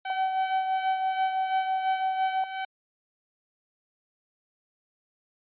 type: tone with tremolo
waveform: sawtooth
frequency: 764 Hz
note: G5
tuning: 45 cents flat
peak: -25 dBFS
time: 0.05-2.65 s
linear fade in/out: 5 ms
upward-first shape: sine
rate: 2.8 Hz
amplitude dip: 55%
type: tone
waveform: sine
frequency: 758 Hz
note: F#5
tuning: 42 cents sharp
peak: -25 dBFS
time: 0.1-2.44 s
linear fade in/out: 2 ms
effects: resampled to 8000 Hz